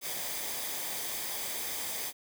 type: noise with comb filter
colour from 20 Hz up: white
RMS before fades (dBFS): -36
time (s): 0.01-2.13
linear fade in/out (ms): 50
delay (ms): 0.72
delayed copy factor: -0.5
effects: none